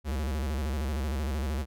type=tone with vibrato; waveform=square; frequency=71.1 Hz; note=C#2; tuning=45 cents sharp; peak=-29 dBFS; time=0.04-1.66 s; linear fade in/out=50 ms; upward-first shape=square; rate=13 Hz; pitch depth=130 cents each way; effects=none